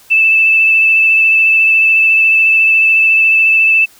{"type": "tone with vibrato", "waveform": "sine", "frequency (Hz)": 2637, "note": "E7", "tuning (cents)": 0, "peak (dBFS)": -6, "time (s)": [0.1, 3.86], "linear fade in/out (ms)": 20, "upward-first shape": "sine", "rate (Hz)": 14, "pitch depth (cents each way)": 14, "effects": ["white hiss -44 dBFS RMS until 3.99 s"]}